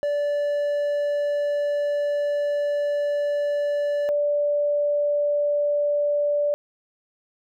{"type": "tone pair in turn", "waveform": ["triangle", "sine"], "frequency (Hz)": [581, 583.8], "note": ["D5", "D5"], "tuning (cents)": [-19, -10], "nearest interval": "unison", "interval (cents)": 9, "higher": "second", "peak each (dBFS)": -19, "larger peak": "neither", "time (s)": [[0.03, 4.09], [4.09, 6.54]], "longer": "first", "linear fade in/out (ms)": 0, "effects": []}